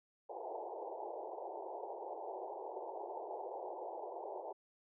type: band-pass noise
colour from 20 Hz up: white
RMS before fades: -45 dBFS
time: 0.29-4.53 s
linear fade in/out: 10 ms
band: 350 to 920 Hz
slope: 96 dB/octave
effects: none